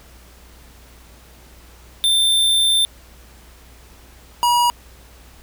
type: tone pair in turn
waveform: square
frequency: 3571 / 961.8 Hz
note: A7 / B5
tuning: +25 / -46 cents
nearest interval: octave + major seventh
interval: 2271 cents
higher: first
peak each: -14 dBFS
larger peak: neither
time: 2.04-2.85 / 4.43-4.7 s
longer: first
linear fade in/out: 0 ms
effects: added 60 Hz sine -45 dBFS peak until 5.42 s + pink hiss -48 dBFS RMS until 5.42 s